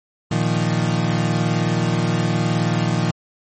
35% pulse chord, Bb suspended fourth, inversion none, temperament equal, 116.54 / 155.56 / 174.61 Hz, Bb2 / Eb3 / F3, 0 / 0 / 0 cents, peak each -20 dBFS, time 0.31-3.11 s, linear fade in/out 5 ms, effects MP3 32 kbps

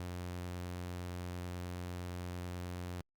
sawtooth tone, 89 Hz, F2, 33 cents sharp, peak -36 dBFS, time 0-3.01 s, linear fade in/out 0 ms, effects Opus 48 kbps

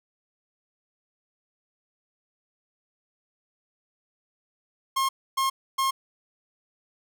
45% pulse tone bursts, 1072 Hz, C6, 42 cents sharp, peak -22 dBFS, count 3, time 4.96-5.91 s, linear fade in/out 10 ms, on 130 ms, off 280 ms, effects none

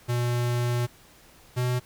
square tone pair in turn, 121.1 / 124.43 Hz, B2 / B2, -34 / +13 cents, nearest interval unison, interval 47 cents, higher second, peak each -24 dBFS, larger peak neither, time 0.08-0.87 / 1.56-1.8 s, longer first, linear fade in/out 20 ms, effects pink hiss -54 dBFS RMS until 1.85 s

